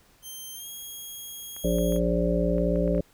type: tone with pitch glide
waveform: 5% pulse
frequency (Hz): 3136 to 3284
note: G7 to G#7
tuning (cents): 0 to -20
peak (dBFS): -30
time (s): 0.22-2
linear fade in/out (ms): 50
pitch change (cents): +80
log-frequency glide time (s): 0.54-0.69
type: clicks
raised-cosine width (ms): 0.5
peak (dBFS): -31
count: 9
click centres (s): 1.565 / 1.785 / 1.923 / 1.962 / 2.582 / 2.759 / 2.878 / 2.949 / 2.98
type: harmonic tone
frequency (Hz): 58.27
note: A#1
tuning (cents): 0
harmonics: 1 / 3 / 5 / 7 / 9 / 10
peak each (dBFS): -28 / -26 / -31 / -31 / -29 / -29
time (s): 1.64-3.01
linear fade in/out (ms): 5
effects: pink hiss -60 dBFS RMS until 3.13 s